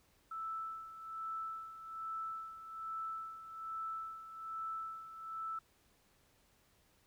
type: tone with tremolo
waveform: sine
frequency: 1318.5 Hz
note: E6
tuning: in tune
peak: -38 dBFS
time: 0.31-5.59 s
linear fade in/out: 5 ms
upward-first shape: sine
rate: 1.2 Hz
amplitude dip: 70%
effects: pink hiss -71 dBFS RMS until 7.06 s